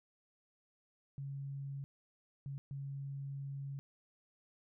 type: tone bursts at uneven times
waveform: sine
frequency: 138.59 Hz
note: C#3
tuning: in tune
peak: -40 dBFS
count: 3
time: 1.18-1.84 / 2.46-2.58 / 2.71-3.79 s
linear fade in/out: 0 ms
effects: none